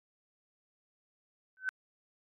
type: tone with exponential growth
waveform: sine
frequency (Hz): 1523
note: F#6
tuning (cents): +50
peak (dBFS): -26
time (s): 1.57-1.69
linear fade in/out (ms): 0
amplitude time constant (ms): 26
effects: AAC 32 kbps